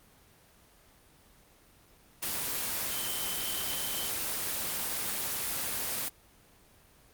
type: tone in noise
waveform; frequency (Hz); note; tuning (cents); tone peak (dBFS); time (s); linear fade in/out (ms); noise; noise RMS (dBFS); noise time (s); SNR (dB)
sine; 3076; G7; -33; -39; 2.91-4.1; 10; white; -33; 2.22-6.09; -9
effects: pink hiss -60 dBFS RMS until 7.13 s + Opus 24 kbps